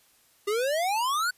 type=exponential sweep; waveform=square; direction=up; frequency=396.2 to 1519 Hz; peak=-25 dBFS; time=0.47-1.31 s; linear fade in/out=10 ms; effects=white hiss -62 dBFS RMS until 1.37 s + resampled to 32000 Hz